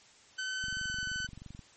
sawtooth tone with pitch glide, 1523 to 1510.7 Hz, F#6 to F#6, +50 to +36 cents, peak -30 dBFS, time 0.38-1.27 s, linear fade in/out 10 ms, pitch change -14 cents, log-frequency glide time 0.82-0.92 s
click train, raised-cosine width 5 ms, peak -34 dBFS, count 23, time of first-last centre 0.64-1.592 s, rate 23.1 Hz
effects white hiss -59 dBFS RMS until 1.76 s + MP3 32 kbps

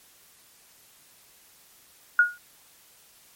sine tone with exponential decay, 1441 Hz, F#6, 46 cents flat, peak -11 dBFS, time 2.19-2.38 s, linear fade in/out 2 ms, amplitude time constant 41 ms, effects white hiss -56 dBFS RMS until 3.35 s + MP3 64 kbps

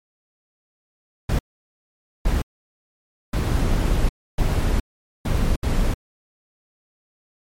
brown noise bursts at uneven times, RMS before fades -19 dBFS, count 6, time 1.29-1.39 / 2.25-2.42 / 3.33-4.09 / 4.38-4.8 / 5.25-5.56 / 5.63-5.94 s, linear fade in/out 5 ms, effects MP3 64 kbps

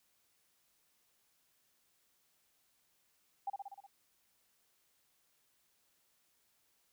sine tone with echo, 796 Hz, G5, 26 cents sharp, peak -34 dBFS, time 3.47-3.5 s, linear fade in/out 5 ms, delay 61 ms, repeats 6, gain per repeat -3 dB, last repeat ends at 3.866 s, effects white hiss -75 dBFS RMS until 6.92 s

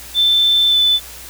sine tone with pitch glide, 3539 to 3506 Hz, A7 to A7, +9 to -7 cents, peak -10 dBFS, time 0.14-1 s, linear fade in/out 50 ms, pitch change -16 cents, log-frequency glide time 0.69-0.76 s, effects added 60 Hz sine -41 dBFS peak until 1.29 s + white hiss -35 dBFS RMS until 1.29 s

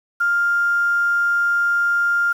sine tone with quantisation, 1400 Hz, F6, 4 cents sharp, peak -15 dBFS, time 0.2-2.33 s, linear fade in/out 10 ms, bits 7, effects none

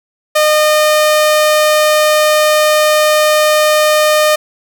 sawtooth tone, 610 Hz, D#5, 34 cents flat, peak -4 dBFS, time 0.35-4.36 s, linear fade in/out 10 ms, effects none

